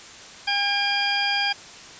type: harmonic tone with a mistuned harmonic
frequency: 808 Hz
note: G#5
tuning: 48 cents flat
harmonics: 1 / 2 / 3 / 4 / 6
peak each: -27 / -27 / -27 / -27 / -27 dBFS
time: 0.47-1.53 s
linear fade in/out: 10 ms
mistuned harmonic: 3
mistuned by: -24 cents
effects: white hiss -42 dBFS RMS until 1.99 s + resampled to 16000 Hz